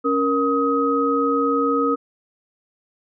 sine tone cluster, 277.9 / 469.1 / 1262 Hz, C#4 / A#4 / D#6, +4 / +11 / +24 cents, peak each -21 dBFS, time 0.04-1.96 s, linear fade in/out 20 ms, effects none

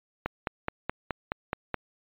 click train, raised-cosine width 0.5 ms, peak -13 dBFS, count 8, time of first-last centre 0.26-1.743 s, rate 4.72 Hz, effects resampled to 8000 Hz

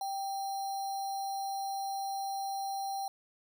sine tone with sample-and-hold, 784 Hz, G5, in tune, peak -33 dBFS, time 0.01-3.08 s, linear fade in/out 2 ms, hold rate 4900 Hz, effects none

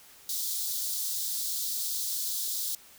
white high-pass noise, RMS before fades -32 dBFS, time 0.29-2.75 s, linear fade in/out 2 ms, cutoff 3600 Hz, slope 48 dB/octave, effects white hiss -54 dBFS RMS until 2.98 s

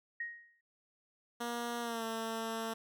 sine tone with exponential decay, 1875 Hz, A#6, 10 cents sharp, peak -34 dBFS, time 0.2-0.61 s, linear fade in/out 5 ms, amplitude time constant 87 ms
10% pulse tone with pitch glide, 237.4 to 225.1 Hz, A#3 to A3, +32 to +40 cents, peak -28 dBFS, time 1.4-2.74 s, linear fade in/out 10 ms, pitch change -92 cents, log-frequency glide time 1.81-2.04 s
effects none

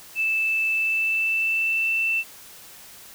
sine tone with pitch glide, 2637 to 2668 Hz, E7 to E7, 0 to +20 cents, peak -20 dBFS, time 0.15-2.24 s, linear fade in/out 50 ms, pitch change +20 cents, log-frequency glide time 0.7-1.94 s, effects white hiss -45 dBFS RMS until 3.14 s

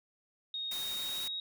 sine tone with pitch glide, 3729 to 3781 Hz, A#7 to A#7, 0 to +24 cents, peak -35 dBFS, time 0.54-1.4 s, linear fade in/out 2 ms, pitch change +24 cents, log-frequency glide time 0.92-1.19 s
white noise, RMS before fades -43 dBFS, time 0.71-1.28 s, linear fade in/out 5 ms
effects none

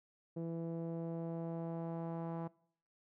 sawtooth tone with low-pass filter sweep, 166.1 Hz, E3, 13 cents sharp, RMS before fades -41 dBFS, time 0.36-2.48 s, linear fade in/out 10 ms, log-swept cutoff 460 to 900 Hz, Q 1.9, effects noise-tail reverb RT60 0.6 s tail -23 dB re dry

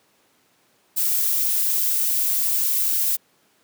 violet noise, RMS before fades -21 dBFS, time 0.96-3.17 s, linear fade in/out 20 ms, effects pink hiss -61 dBFS RMS until 3.63 s + high-pass 200 Hz 12 dB/octave

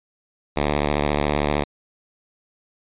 5% pulse tone with vibrato, 73.42 Hz, D2, in tune, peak -8 dBFS, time 0.56-1.64 s, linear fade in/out 10 ms, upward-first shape sine, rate 15 Hz, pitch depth 61 cents each way, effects resampled to 8000 Hz

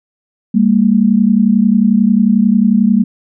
sine tone pair together, 198.82 / 230 Hz, G3 / A#3, +25 / -23 cents, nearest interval minor third, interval 252 cents, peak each -10 dBFS, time 0.54-3.04 s, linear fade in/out 10 ms, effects none

